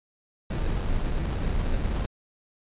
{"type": "noise with sample-and-hold", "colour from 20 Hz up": "brown", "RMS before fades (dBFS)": -26, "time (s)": [0.5, 2.06], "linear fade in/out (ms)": 5, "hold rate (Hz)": 2100, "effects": ["resampled to 8000 Hz"]}